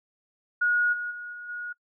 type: tone with level steps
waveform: sine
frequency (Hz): 1447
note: F#6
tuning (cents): -39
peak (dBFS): -20 / -29 / -35 / -37 / -32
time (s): 0.61-1.73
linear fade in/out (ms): 10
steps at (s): 0.92 / 1.1 / 1.32 / 1.48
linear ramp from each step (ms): 20
effects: noise-tail reverb RT60 0.1 s tail -23 dB re dry